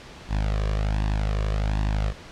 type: tone with flanger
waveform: sawtooth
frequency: 51.91 Hz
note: G#1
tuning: in tune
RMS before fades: -24 dBFS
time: 0.28-2.14 s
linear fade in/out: 50 ms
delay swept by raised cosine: 1.1 to 1.77 ms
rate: 1.3 Hz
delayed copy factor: +0.95
effects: pink hiss -43 dBFS RMS until 2.31 s + low-pass 5000 Hz 12 dB/octave

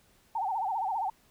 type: tone with vibrato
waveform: sine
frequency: 830.6 Hz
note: G#5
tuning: in tune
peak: -28 dBFS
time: 0.35-1.1 s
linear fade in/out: 5 ms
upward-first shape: sine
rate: 15 Hz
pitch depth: 190 cents each way
effects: pink hiss -64 dBFS RMS until 1.3 s

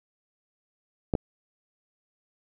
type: clicks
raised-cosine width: 2 ms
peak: -11 / -12 dBFS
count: 2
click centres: 1.138 / 1.152 s
effects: none

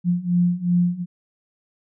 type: beating tone pair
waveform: sine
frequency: 174.61 / 177.31 Hz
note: F3 / F3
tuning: 0 / +27 cents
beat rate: 2.7 Hz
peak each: -21 / -19 dBFS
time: 0.04-1.06 s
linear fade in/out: 50 ms
effects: none

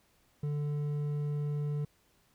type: tone with hard clipping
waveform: triangle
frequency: 146.83 Hz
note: D3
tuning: in tune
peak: -32 dBFS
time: 0.43-1.85 s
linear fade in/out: 5 ms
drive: 9 dB
effects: pink hiss -69 dBFS RMS until 2.34 s

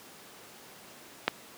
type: click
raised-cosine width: 0.3 ms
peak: -7 dBFS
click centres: 1.28 s
effects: pink hiss -50 dBFS RMS until 1.57 s + high-pass 200 Hz 12 dB/octave

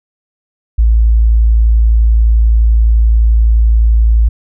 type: tone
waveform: sine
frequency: 55.8 Hz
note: A1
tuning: 25 cents sharp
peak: -5 dBFS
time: 0.78-4.29 s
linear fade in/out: 10 ms
effects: none

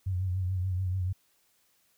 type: tone with vibrato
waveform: sine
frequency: 92.5 Hz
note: F#2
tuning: in tune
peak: -27 dBFS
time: 0.06-1.13 s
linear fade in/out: 10 ms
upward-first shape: triangle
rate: 6.9 Hz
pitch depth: 68 cents each way
effects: white hiss -69 dBFS RMS until 1.97 s

